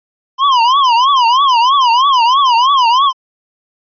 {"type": "tone with vibrato", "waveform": "square", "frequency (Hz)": 1020, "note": "C6", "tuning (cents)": -44, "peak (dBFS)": -8, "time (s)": [0.38, 3.13], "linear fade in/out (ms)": 50, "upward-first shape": "triangle", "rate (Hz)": 3.1, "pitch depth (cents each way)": 220, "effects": ["resampled to 11025 Hz"]}